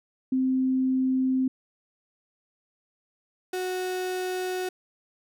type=tone pair in turn; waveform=sine / 35% pulse; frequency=260.3 / 368.1 Hz; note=C4 / F#4; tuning=-9 / -9 cents; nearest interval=tritone; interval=600 cents; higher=second; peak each=-21 / -26 dBFS; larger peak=first; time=0.32-1.48 / 3.53-4.69 s; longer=neither; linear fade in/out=5 ms; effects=none